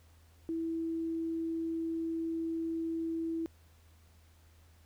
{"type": "tone", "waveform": "sine", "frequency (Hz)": 328, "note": "E4", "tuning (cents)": -9, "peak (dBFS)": -32, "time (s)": [0.49, 3.46], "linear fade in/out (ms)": 0, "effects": ["added 81 Hz sine -59 dBFS peak until 4.85 s", "pink hiss -67 dBFS RMS until 4.85 s"]}